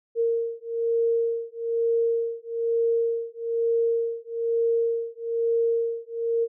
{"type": "beating tone pair", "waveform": "sine", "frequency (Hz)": [461.6, 462.7], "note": ["A#4", "A#4"], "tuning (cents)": [-17, -13], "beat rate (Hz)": 1.1, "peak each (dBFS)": -25, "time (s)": [0.15, 6.48], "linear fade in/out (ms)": 50, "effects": []}